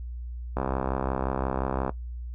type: click train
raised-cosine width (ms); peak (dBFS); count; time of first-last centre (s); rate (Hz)
1; -13; 88; 0.57-1.894; 65.7
effects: noise-tail reverb RT60 0.1 s tail -17 dB re dry + added 60 Hz sine -33 dBFS peak until 2.34 s